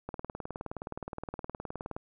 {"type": "click train", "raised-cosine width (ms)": 1, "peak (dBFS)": -23, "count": 37, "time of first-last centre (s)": [0.09, 1.965], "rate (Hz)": 19.2, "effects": []}